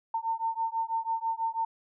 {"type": "beating tone pair", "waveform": "sine", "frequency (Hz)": [902, 908.1], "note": ["A5", "A#5"], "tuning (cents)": [43, -46], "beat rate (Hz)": 6.1, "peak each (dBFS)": -31, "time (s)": [0.14, 1.65], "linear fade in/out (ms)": 5, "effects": []}